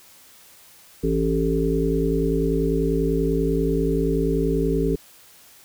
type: harmonic tone with a mistuned harmonic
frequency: 55 Hz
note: A1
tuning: in tune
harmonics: 1 / 3 / 5 / 7 / 8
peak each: -25 / -25 / -25 / -25 / -25 dBFS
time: 1.03-4.96 s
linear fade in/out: 10 ms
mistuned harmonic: 7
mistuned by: +21 cents
effects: white hiss -50 dBFS RMS until 5.64 s